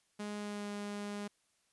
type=tone with pitch glide; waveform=sawtooth; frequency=207.7 to 205 Hz; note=G#3 to G#3; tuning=0 to -22 cents; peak=-35 dBFS; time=0.19-1.28 s; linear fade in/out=10 ms; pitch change=-22 cents; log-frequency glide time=0.36-0.69 s; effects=white hiss -75 dBFS RMS until 1.72 s + resampled to 24000 Hz